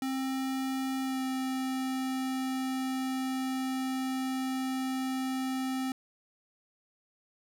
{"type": "tone with pitch glide", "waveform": "square", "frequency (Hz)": [264.7, 261.5], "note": ["C4", "C4"], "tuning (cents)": [20, -1], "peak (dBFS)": -31, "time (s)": [0.02, 5.92], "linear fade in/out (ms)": 2, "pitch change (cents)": -21, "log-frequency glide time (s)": [1.03, 1.23], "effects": []}